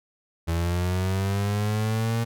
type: linear sweep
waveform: 35% pulse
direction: up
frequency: 82.41 to 116.54 Hz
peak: -21 dBFS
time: 0.47-2.25 s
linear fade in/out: 20 ms
effects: none